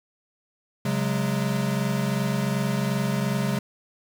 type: chord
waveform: square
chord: C# suspended fourth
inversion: none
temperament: equal with one note detuned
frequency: 136.13 / 185 / 207.7 Hz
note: C#3 / F#3 / G#3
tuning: -31 / 0 / 0 cents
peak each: -27 / -29 / -28 dBFS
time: 0.85-3.59 s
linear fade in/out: 5 ms
effects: 8-bit